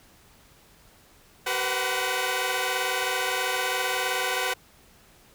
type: tone cluster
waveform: 10% pulse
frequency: 382.6 / 472.7 / 505 / 746 Hz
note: G4 / A#4 / B4 / F#5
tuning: -42 / +24 / +39 / +14 cents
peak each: -24 / -26 / -20 / -22 dBFS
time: 1.46-4.54 s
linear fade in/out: 10 ms
effects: pink hiss -56 dBFS RMS until 5.34 s